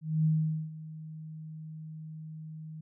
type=tone with ADSR envelope; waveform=sine; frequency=157 Hz; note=D#3; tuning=16 cents sharp; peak=-22 dBFS; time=0.01-2.81 s; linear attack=240 ms; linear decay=450 ms; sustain=-18 dB; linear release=7 ms; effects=none